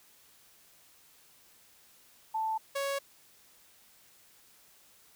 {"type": "tone pair in turn", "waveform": ["sine", "sawtooth"], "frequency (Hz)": [881, 555], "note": ["A5", "C#5"], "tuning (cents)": [2, 2], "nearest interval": "minor sixth", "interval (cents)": 800, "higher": "first", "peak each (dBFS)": [-29, -27], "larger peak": "second", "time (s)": [[2.34, 2.58], [2.75, 2.99]], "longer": "neither", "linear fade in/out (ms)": 10, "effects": ["white hiss -61 dBFS RMS until 5.15 s"]}